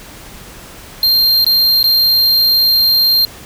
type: tone with dropouts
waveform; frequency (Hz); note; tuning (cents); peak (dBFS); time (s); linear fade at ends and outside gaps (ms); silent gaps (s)
square; 4186; C8; 0; -9; 1.03-3.25; 1; 1.445-1.465 / 1.829-1.841
effects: pink hiss -35 dBFS RMS until 3.45 s